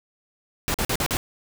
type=noise bursts; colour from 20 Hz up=pink; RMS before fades=-24 dBFS; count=5; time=0.68-1.17 s; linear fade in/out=0 ms; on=62 ms; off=45 ms; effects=none